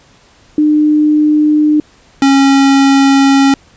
sine / square tone pair in turn, 302.1 / 273.8 Hz, D4 / C#4, +49 / -21 cents, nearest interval major second, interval 170 cents, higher first, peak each -6 dBFS, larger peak neither, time 0.58-1.8 / 2.22-3.54 s, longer second, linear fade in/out 2 ms, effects pink hiss -46 dBFS RMS until 3.76 s + resampled to 16000 Hz

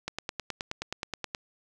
click train, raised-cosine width 0.2 ms, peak -15 dBFS, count 13, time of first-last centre 0.08-1.348 s, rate 9.46 Hz, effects 9-bit

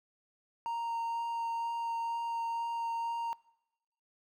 triangle tone with vibrato, 927 Hz, A#5, 10 cents flat, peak -31 dBFS, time 0.66-3.33 s, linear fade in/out 0 ms, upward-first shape sine, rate 2.1 Hz, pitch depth 8 cents each way, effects noise-tail reverb RT60 0.9 s tail -22 dB re dry

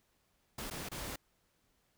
pink noise with dropouts, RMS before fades -42 dBFS, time 0.58-1.16 s, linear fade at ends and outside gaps 5 ms, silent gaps 0.701-0.709 / 0.888-0.915 s, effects pink hiss -75 dBFS RMS until 1.97 s

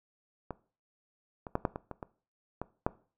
clicks, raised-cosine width 1 ms, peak -22 / -26 / -14 / -13 / -22 / -25 / -25 / -21 / -13 dBFS, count 9, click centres 0.507 / 1.468 / 1.554 / 1.652 / 1.759 / 1.913 / 2.028 / 2.616 / 2.865 s, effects noise-tail reverb RT60 0.4 s tail -19 dB re dry

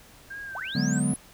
sine tone with vibrato, 1582 Hz, G6, 15 cents sharp, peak -35 dBFS, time 0.3-1 s, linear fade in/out 10 ms, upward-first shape sine, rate 2.4 Hz, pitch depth 65 cents each way
sine linear sweep, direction up, 596 to 11000 Hz, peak -33 dBFS, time 0.55-1.16 s, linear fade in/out 2 ms
triangle chord, G# half-diminished seventh, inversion second, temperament equal, 146.83 / 185 / 207.7 / 246.9 Hz, D3 / F#3 / G#3 / B3, 0 / 0 / 0 / 0 cents, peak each -26 dBFS, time 0.75-1.14 s, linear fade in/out 5 ms
effects pink hiss -52 dBFS RMS until 1.33 s

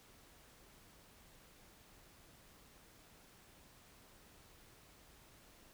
silence, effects pink hiss -63 dBFS RMS until 5.73 s

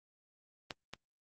clicks, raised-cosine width 0.2 ms, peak -21 / -25 dBFS, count 2, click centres 0.708 / 0.936 s, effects Opus 24 kbps

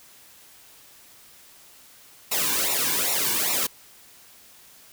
white noise with flanger, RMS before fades -24 dBFS, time 2.31-3.67 s, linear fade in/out 10 ms, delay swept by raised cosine 0.62 to 1.58 ms, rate 2.5 Hz, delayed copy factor -0.85, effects white hiss -51 dBFS RMS until 4.92 s

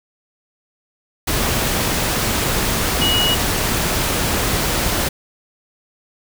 sine tone in noise, 2908 Hz, F#7, 31 cents flat, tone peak -16 dBFS, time 3.01-3.35 s, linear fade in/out 10 ms, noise pink, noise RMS -19 dBFS, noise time 1.27-5.09 s, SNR 0 dB, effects none

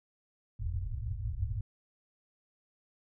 white low-pass noise, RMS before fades -35 dBFS, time 0.59-1.61 s, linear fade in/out 5 ms, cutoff 120 Hz, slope 96 dB/octave, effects none

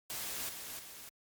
white noise with echo, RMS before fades -40 dBFS, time 0.1-0.49 s, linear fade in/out 0 ms, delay 300 ms, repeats 2, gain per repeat -5 dB, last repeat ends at 1.09 s, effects Opus 48 kbps

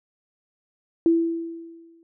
sine tone with exponential decay, 332.5 Hz, E4, 15 cents sharp, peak -13 dBFS, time 1.06-2.03 s, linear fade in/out 1 ms, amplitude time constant 210 ms, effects none

